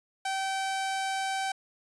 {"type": "tone", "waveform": "sawtooth", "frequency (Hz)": 772, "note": "G5", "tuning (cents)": -27, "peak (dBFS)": -25, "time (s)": [0.25, 1.52], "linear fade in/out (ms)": 5, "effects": ["resampled to 24000 Hz"]}